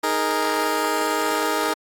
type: chord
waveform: 15% pulse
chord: D# suspended fourth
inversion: none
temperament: just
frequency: 311.1 / 414.8 / 466.7 Hz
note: D#4 / G#4 / A#4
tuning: 0 / -2 / +2 cents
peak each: -19 dBFS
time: 0.03-1.74 s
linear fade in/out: 10 ms
effects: AAC 64 kbps